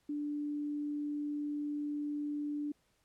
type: tone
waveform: sine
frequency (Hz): 293.7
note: D4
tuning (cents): 0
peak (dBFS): -34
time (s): 0.09-2.72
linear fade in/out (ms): 5
effects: pink hiss -74 dBFS RMS until 3.04 s + low-pass 12000 Hz 12 dB/octave